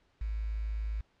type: tone with quantisation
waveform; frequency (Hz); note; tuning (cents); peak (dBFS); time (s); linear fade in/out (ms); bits
sine; 53.7; A1; -41; -31; 0.21-1.01; 5; 9
effects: pink hiss -70 dBFS RMS until 1.2 s + low-pass 4000 Hz 12 dB/octave